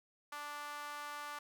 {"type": "tone with high-pass filter", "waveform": "sawtooth", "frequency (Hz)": 293.1, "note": "D4", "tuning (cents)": -3, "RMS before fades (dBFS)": -45, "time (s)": [0.32, 1.39], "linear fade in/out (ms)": 5, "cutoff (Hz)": 1100, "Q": 2.7, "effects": []}